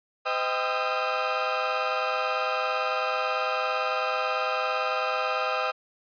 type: tone cluster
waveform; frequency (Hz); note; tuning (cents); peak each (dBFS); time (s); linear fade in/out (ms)
30% pulse; 512 / 629 / 791 / 1240 / 1349; C5 / D#5 / G5 / D#6 / E6; -38 / +19 / +15 / -6 / +40; -29; 0.25-5.72; 20
effects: resampled to 11025 Hz